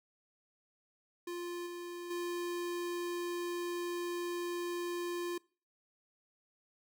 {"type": "tone with level steps", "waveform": "square", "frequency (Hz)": 349.2, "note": "F4", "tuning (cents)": 0, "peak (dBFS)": [-39, -42, -36], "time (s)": [1.27, 5.38], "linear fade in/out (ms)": 5, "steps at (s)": [1.66, 2.1], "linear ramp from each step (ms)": 10, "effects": ["noise-tail reverb RT60 0.4 s tail -24 dB re dry"]}